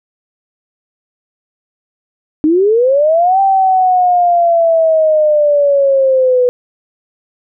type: linear two-way sweep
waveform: sine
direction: up then down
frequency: 296.8 to 784 to 491.3 Hz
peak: -7 dBFS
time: 2.44-6.49 s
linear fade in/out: 0 ms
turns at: 3.4 s
effects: none